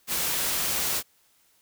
white noise, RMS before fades -27 dBFS, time 0.07-1.03 s, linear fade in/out 50 ms, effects white hiss -64 dBFS RMS until 1.61 s

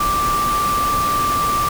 sine tone in noise, 1174.7 Hz, D6, in tune, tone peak -16 dBFS, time 0-1.69 s, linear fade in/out 5 ms, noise pink, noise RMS -25 dBFS, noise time 0-1.69 s, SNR +6 dB, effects none

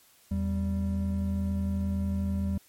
triangle tone pair together, 82.1 / 195.27 Hz, E2 / G3, -6 / -6 cents, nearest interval octave + minor third, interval 1500 cents, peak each -27 dBFS, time 0.31-2.58 s, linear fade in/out 5 ms, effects white hiss -60 dBFS RMS until 2.68 s + MP3 64 kbps

